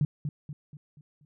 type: tone with echo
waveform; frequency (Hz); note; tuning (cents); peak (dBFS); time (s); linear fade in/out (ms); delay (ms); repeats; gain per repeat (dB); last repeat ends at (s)
sine; 146.8; D3; 0; -21; 0.01-0.05; 2; 240; 5; -7; 1.25
effects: none